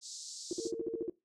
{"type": "band-pass noise", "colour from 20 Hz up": "white", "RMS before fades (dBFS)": -46, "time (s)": [0.01, 0.72], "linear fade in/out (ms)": 50, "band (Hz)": [4100, 7700], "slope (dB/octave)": 48}
{"type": "tone bursts", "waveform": "sine", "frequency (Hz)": 349.2, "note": "F4", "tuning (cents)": 0, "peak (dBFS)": -31, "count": 9, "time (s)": [0.51, 1.098], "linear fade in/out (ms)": 2, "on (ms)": 20, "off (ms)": 51}
{"type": "tone", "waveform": "sine", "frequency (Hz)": 455, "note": "A#4", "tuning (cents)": -42, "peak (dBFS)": -37, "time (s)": [0.57, 1.1], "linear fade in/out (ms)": 50}
{"effects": ["noise-tail reverb RT60 0.2 s tail -19 dB re dry"]}